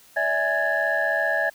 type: tone cluster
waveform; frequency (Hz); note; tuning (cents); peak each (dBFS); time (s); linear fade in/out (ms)
sine; 578 / 653 / 825 / 1667 / 1770; D5 / E5 / G#5 / G#6 / A6; -28 / -17 / -12 / +6 / +10; -28 / -25 / -30 / -23 / -28; 0.16-1.5; 10
effects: tanh soft clip ceiling -12 dBFS + white hiss -53 dBFS RMS until 1.54 s